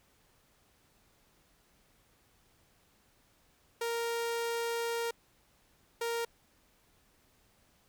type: tone pair in turn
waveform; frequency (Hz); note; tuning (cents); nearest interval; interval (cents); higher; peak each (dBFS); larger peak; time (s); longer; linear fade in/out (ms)
sawtooth; 465.8 / 465.8; A#4 / A#4; -1 / -1; unison; 0; neither; -28; neither; 3.81-5.11 / 6.01-6.25; first; 5
effects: pink hiss -68 dBFS RMS until 7.88 s